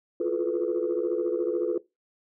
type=tone cluster; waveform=sine; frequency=343 / 357 / 430.2 / 492.3 Hz; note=F4 / F4 / A4 / B4; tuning=-31 / +38 / -39 / -6 cents; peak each=-29 dBFS; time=0.2-1.78 s; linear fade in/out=5 ms; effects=noise-tail reverb RT60 0.2 s tail -19 dB re dry + tanh soft clip ceiling -17 dBFS